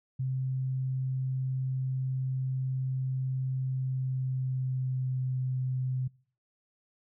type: tone with pitch glide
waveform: sine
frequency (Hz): 130.81 to 128.93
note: C3 to C3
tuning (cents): 0 to -25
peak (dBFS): -28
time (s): 0.19-6.08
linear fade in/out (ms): 10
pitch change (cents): -25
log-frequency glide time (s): 3.67-5.29
effects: noise-tail reverb RT60 0.5 s tail -25 dB re dry